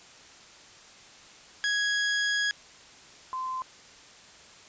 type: tone pair in turn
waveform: sawtooth / sine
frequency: 1661.2 / 1034.5 Hz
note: G#6 / C6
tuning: 0 / -20 cents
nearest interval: minor sixth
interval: 820 cents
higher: first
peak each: -21 / -30 dBFS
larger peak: first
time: 1.64-2.51 / 3.33-3.62 s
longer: first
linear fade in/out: 0 ms
effects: white hiss -51 dBFS RMS until 4.68 s + resampled to 16000 Hz